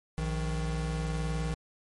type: tone pair together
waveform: square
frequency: 59.11 / 157.8 Hz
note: A#1 / D#3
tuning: +25 / +25 cents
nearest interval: octave + perfect fourth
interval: 1700 cents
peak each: -33 / -33 dBFS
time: 0.18-1.54 s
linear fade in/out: 0 ms
effects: MP3 48 kbps